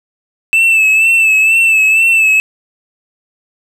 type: tone with vibrato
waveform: triangle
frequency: 2637 Hz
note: E7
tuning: in tune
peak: -5 dBFS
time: 0.53-2.4 s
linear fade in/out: 0 ms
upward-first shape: sine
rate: 2.1 Hz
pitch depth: 44 cents each way
effects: none